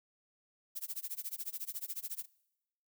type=noise with tremolo; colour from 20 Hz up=violet; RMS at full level=-38 dBFS; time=0.75-2.26 s; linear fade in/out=20 ms; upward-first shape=sine; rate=14 Hz; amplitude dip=100%; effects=noise-tail reverb RT60 0.9 s tail -23 dB re dry